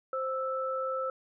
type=tone pair together; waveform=sine; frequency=524.4 / 1318.5 Hz; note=C5 / E6; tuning=+4 / 0 cents; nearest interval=octave + major third; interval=1596 cents; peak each=-32 / -33 dBFS; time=0.13-1.1 s; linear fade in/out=2 ms; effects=none